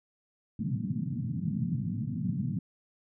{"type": "band-pass noise", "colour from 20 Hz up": "pink", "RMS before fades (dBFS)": -32, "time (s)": [0.59, 2.59], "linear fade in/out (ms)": 5, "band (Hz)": [110, 240], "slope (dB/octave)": 48, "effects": []}